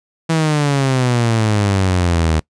sawtooth exponential sweep, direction down, 164.7 to 77.5 Hz, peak -9 dBFS, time 0.29-2.4 s, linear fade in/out 10 ms, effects noise-tail reverb RT60 0.1 s tail -23 dB re dry + resampled to 22050 Hz

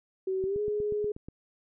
sine tone with pitch glide, 379 to 418.1 Hz, F#4 to G#4, +42 to +12 cents, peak -27 dBFS, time 0.27-1.12 s, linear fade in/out 5 ms, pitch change +170 cents, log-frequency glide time 0.45-0.6 s
click train, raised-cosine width 3 ms, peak -28 dBFS, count 8, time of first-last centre 0.44-1.285 s, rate 8.28 Hz
effects none

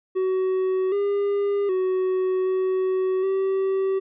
triangle tone with pitch steps, 375.1 / 403.5 / 372.7 / 374.9 / 384.8 Hz, F#4 / G#4 / F#4 / F#4 / G4, +24 / -50 / +13 / +23 / -32 cents, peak -18 dBFS, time 0.15-4 s, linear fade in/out 20 ms, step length 770 ms, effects resampled to 8000 Hz

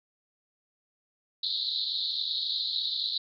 pink band-pass noise, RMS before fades -31 dBFS, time 1.43-3.18 s, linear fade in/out 5 ms, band 3700 to 4300 Hz, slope 96 dB/octave, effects none

